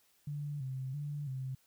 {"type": "tone with vibrato", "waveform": "sine", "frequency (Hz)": 138.59, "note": "C#3", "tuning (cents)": 0, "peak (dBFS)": -36, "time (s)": [0.27, 1.55], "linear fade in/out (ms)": 5, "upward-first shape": "square", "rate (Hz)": 1.5, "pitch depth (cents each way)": 91, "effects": ["white hiss -70 dBFS RMS until 1.66 s"]}